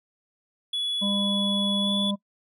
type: tone with pitch glide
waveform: triangle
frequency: 3400 to 3432 Hz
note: G#7 to A7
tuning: +40 to -44 cents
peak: -24 dBFS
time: 0.73-2.11 s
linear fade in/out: 5 ms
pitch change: +16 cents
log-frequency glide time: 1.8-1.9 s
type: harmonic tone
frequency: 200.9 Hz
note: G3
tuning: 43 cents sharp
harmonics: 1 / 3 / 5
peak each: -25 / -35 / -39 dBFS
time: 1.01-2.16 s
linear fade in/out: 20 ms
effects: noise-tail reverb RT60 0.1 s tail -21 dB re dry